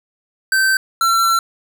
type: tone pair in turn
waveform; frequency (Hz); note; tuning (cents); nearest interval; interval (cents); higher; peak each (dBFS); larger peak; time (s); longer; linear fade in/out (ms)
square; 1550 / 1351.8; G6 / E6; -20 / +43; major second; 237; first; -13; neither; 0.52-0.77 / 1.01-1.39; second; 2
effects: none